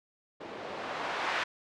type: noise with low-pass filter sweep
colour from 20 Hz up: violet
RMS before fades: -35 dBFS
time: 0.4-1.44 s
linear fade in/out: 10 ms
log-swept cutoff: 380 to 1200 Hz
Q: 0.98
effects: low-pass 4000 Hz 12 dB/octave